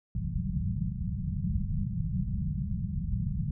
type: low-pass noise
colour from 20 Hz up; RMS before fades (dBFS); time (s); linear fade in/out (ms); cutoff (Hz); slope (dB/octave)
white; -31; 0.15-3.51; 2; 200; 96
effects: none